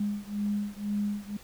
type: beating tone pair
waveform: sine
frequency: 204.8 / 206.8 Hz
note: G#3 / G#3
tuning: -24 / -7 cents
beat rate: 2 Hz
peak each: -31 / -32 dBFS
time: 0-1.37 s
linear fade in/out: 5 ms
effects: pink hiss -52 dBFS RMS until 1.43 s